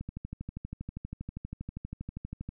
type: click train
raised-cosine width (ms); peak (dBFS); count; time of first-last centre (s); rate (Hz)
5; -25; 32; 0.01-2.49; 12.5
effects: none